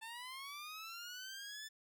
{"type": "linear sweep", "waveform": "15% pulse", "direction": "up", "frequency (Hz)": [880, 1760], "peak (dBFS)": -40, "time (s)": [0.01, 1.69], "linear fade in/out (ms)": 20, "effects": []}